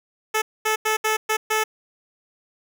10% pulse tone bursts at uneven times, 434.8 Hz, A4, 21 cents flat, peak -11 dBFS, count 6, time 0.34-0.42 / 0.65-0.76 / 0.85-0.97 / 1.04-1.17 / 1.29-1.37 / 1.5-1.64 s, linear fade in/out 10 ms, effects none

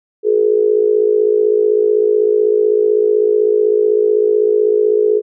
sine tone with amplitude modulation, 424.5 Hz, G#4, 38 cents sharp, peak -6 dBFS, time 0.23-5.22 s, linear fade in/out 50 ms, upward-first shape sine, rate 55.9 Hz, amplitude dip 80%, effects none

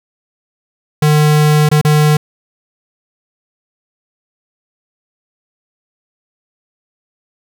square tone with dropouts, 151 Hz, D3, 48 cents sharp, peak -8 dBFS, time 1.02-2.17 s, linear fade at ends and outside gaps 5 ms, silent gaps 1.69-1.714 / 1.814-1.848 s, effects none

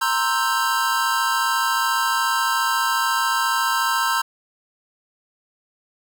square chord, C dominant seventh, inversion third, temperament equal, 932.3 / 1046.5 / 1318.5 / 1568 Hz, Bb5 / C6 / E6 / G6, 0 / 0 / 0 / 0 cents, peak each -25 dBFS, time 0.01-4.22 s, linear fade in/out 10 ms, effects none

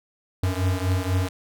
square beating tone pair, 91.2 / 95.3 Hz, F#2 / G2, -24 / -48 cents, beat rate 4.1 Hz, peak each -24 / -26 dBFS, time 0.43-1.29 s, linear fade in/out 5 ms, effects none

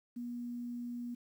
sine tone, 240.8 Hz, B3, 44 cents flat, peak -38 dBFS, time 0.16-1.15 s, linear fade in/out 10 ms, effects 11-bit

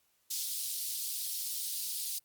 pink high-pass noise, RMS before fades -36 dBFS, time 0.3-2.19 s, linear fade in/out 10 ms, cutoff 4200 Hz, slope 24 dB/octave, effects white hiss -73 dBFS RMS until 2.24 s + Opus 48 kbps

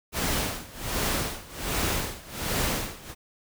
pink noise with tremolo, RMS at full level -26 dBFS, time 0.12-3.15 s, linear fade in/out 50 ms, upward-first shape sine, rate 1.3 Hz, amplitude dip 90%, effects none

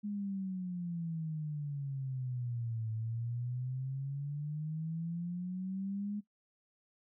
sine exponential two-way sweep, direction down then up, 208.8 to 110 to 208.8 Hz, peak -35 dBFS, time 0.03-6.21 s, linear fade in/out 20 ms, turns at 2.91 s, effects noise-tail reverb RT60 0.1 s tail -17 dB re dry

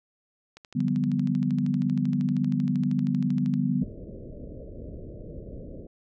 click train, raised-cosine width 0.2 ms, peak -28 dBFS, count 39, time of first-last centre 0.57-3.539 s, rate 12.8 Hz
sine chord, G dominant seventh, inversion second, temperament equal with one note detuned, 146.83 / 178.08 / 196 / 246.9 Hz, D3 / F3 / G3 / B3, 0 / +34 / 0 / 0 cents, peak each -28 / -31 / -28 / -26 dBFS, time 0.75-3.84 s, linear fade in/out 10 ms
pink low-pass noise, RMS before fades -40 dBFS, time 3.81-5.87 s, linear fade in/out 5 ms, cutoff 610 Hz, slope 96 dB/octave
effects none

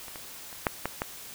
clicks, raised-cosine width 0.5 ms, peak -28 / -25 / -29 / -8 / -13 / -13 dBFS, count 6, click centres 0.082 / 0.158 / 0.528 / 0.668 / 0.856 / 1.019 s, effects white hiss -44 dBFS RMS until 1.34 s

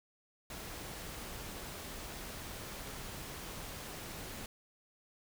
pink noise, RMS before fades -45 dBFS, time 0.5-4.46 s, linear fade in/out 2 ms, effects none

